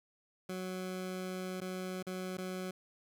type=tone with dropouts; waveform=20% pulse; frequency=185 Hz; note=F#3; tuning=in tune; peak=-33 dBFS; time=0.49-2.71 s; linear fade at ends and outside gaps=5 ms; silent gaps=1.605-1.614 / 2.027-2.067 / 2.372-2.382 s; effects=none